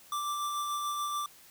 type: tone with tremolo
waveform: square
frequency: 1174.7 Hz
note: D6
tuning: in tune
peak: -31 dBFS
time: 0.12-1.26 s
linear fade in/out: 2 ms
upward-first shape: sine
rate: 6.9 Hz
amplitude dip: 25%
effects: white hiss -56 dBFS RMS until 1.5 s